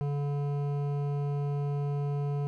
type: tone with hard clipping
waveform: sine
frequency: 143.4 Hz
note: D3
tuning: 41 cents flat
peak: -30 dBFS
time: 0.01-2.47 s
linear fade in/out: 0 ms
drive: 12 dB
effects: none